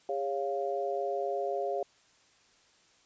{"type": "chord", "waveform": "sine", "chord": "Db major", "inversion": "second", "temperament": "equal with one note detuned", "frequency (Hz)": [406.8, 554.4, 698.5], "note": ["Ab4", "Db5", "F5"], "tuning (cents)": [-36, 0, 0], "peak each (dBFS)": -34, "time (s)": [0.09, 1.83], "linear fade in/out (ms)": 2, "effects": ["white hiss -64 dBFS RMS until 3.05 s", "resampled to 16000 Hz"]}